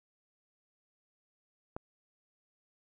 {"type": "click", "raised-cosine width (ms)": 1, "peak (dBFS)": -24, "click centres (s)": 1.765, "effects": []}